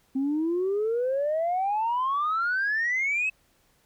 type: exponential sweep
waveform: sine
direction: up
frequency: 261.6 to 2615 Hz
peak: -22 dBFS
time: 0.15-3.3 s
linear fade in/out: 10 ms
effects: tanh soft clip ceiling -20 dBFS + pink hiss -65 dBFS RMS until 3.85 s